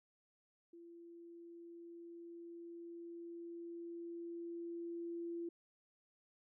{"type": "tone with level ramp", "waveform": "sine", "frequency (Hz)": 340, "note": "F4", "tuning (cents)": -46, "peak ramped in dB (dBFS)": [-54, -40], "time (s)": [0.73, 5.49], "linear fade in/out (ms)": 5, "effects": []}